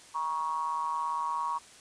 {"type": "ring-modulated tone", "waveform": "triangle", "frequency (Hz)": 78.8, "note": "D#2", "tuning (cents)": 23, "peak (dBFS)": -24, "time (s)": [0.14, 1.59], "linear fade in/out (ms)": 20, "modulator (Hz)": 1030, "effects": ["white hiss -53 dBFS RMS until 1.8 s", "resampled to 22050 Hz"]}